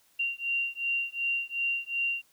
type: beating tone pair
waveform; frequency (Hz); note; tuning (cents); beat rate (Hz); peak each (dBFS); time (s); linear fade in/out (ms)
sine; 2765 / 2767.7; F7 / F7; -18 / -16; 2.7; -31; 0.19-2.22; 10
effects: white hiss -65 dBFS RMS until 2.32 s